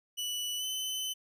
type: tone with pitch glide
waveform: sawtooth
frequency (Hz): 2960 to 3036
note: F#7 to F#7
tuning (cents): 0 to +44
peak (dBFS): -30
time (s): 0.17-1.14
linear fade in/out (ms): 20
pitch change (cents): +44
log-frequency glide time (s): 0.58-0.64
effects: none